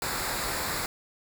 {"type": "noise with comb filter", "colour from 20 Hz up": "pink", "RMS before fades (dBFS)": -31, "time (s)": [0.02, 0.86], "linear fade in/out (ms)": 2, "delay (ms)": 0.33, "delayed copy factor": -0.6, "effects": []}